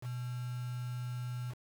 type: tone with quantisation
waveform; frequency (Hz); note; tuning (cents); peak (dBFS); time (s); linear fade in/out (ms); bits
sine; 123.47; B2; 0; -36; 0.01-1.55; 50; 8
effects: none